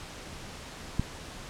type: click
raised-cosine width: 5 ms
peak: -13 dBFS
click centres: 0.996 s
effects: pink hiss -43 dBFS RMS until 1.49 s + low-pass 8000 Hz 12 dB/octave